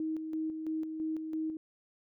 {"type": "tone with tremolo", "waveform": "sine", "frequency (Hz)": 316, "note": "D#4", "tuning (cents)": 27, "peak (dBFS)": -31, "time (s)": [0, 1.57], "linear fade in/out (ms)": 2, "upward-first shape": "square", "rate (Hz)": 3, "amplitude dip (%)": 45, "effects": []}